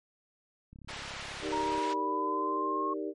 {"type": "click train", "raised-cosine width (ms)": 5, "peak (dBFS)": -38, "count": 37, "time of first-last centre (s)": [0.73, 1.78], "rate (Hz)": 34.3}
{"type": "band-pass noise", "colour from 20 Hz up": "white", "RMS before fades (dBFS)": -42, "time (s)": [0.88, 1.94], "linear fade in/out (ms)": 10, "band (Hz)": [420, 3100], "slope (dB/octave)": 12}
{"type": "chord", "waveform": "sine", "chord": "Eb major seventh", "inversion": "none", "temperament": "equal", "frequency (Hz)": [311.1, 392, 466.2, 587.3], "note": ["Eb4", "G4", "Bb4", "D5"], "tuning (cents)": [0, 0, 0, 0], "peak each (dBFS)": [-36, -36, -40, -42], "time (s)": [1.41, 3.14], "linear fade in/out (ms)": 50}
{"type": "exponential sweep", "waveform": "sine", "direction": "up", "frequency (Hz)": [932.3, 1088], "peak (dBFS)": -30, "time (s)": [1.52, 2.94], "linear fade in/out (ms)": 10}
{"effects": ["MP3 48 kbps"]}